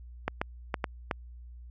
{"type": "clicks", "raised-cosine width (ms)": 0.5, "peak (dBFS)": -13, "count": 5, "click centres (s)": [0.28, 0.415, 0.742, 0.842, 1.112], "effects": ["added 60 Hz sine -44 dBFS peak until 1.7 s", "AAC 64 kbps"]}